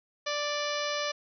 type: harmonic tone with a mistuned harmonic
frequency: 587.3 Hz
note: D5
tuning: in tune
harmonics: 1 / 2 / 3 / 4 / 5 / 6 / 7 / 8 / 9 / 10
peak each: -33 / -36 / -38 / -39 / -40 / -41 / -41 / -42 / -43 / -43 dBFS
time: 0.26-1.12 s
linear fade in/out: 10 ms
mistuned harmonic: 8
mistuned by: +31 cents
effects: none